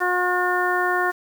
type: harmonic tone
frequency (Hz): 360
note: F#4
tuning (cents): -47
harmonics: 1 / 2 / 3 / 4 / 5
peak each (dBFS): -25 / -25 / -25 / -25 / -25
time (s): 0-1.12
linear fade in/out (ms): 20
effects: 7-bit